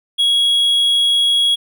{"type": "tone", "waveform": "triangle", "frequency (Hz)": 3322, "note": "G#7", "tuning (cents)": 0, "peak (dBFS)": -10, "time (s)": [0.18, 1.56], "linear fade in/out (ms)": 20, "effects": []}